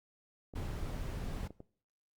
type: clicks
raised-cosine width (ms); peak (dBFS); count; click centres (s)
2; -34; 9; 0.538 / 0.625 / 0.866 / 0.946 / 1.009 / 1.263 / 1.431 / 1.506 / 1.604
type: noise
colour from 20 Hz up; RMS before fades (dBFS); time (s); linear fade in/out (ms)
brown; -39; 0.55-1.48; 10
effects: noise-tail reverb RT60 0.5 s tail -21 dB re dry + Opus 48 kbps